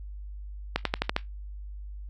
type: accelerating click train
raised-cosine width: 0.3 ms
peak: -8 dBFS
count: 6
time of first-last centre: 0.76-1.164 s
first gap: 93 ms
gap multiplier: 0.93
effects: added 50 Hz sine -37 dBFS peak until 2.09 s + Opus 48 kbps